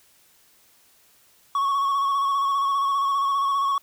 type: tone with vibrato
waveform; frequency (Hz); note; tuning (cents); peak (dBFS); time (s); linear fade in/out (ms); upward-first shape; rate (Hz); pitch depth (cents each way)
triangle; 1108.7; C#6; 0; -18; 1.55-3.78; 2; square; 15; 25
effects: white hiss -58 dBFS RMS until 3.82 s